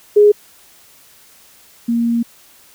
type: tone pair in turn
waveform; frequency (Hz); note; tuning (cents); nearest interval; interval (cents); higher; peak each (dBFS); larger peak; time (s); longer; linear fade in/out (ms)
sine; 415.3 / 233.8; G#4 / A#3; 0 / +5; minor seventh; 995; first; -5 / -13; first; 0.16-0.32 / 1.88-2.23; second; 10
effects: white hiss -47 dBFS RMS until 2.74 s